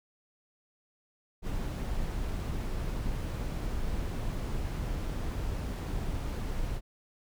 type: noise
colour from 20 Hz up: brown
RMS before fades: -33 dBFS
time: 1.42-6.81 s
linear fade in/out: 50 ms
effects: none